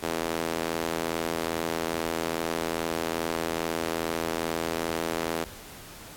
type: tone with high-pass filter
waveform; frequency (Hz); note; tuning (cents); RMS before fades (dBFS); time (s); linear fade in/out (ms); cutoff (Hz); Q
sawtooth; 82.41; E2; 0; -30; 0.02-5.45; 20; 370; 1.1
effects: pink hiss -45 dBFS RMS until 6.16 s + AAC 64 kbps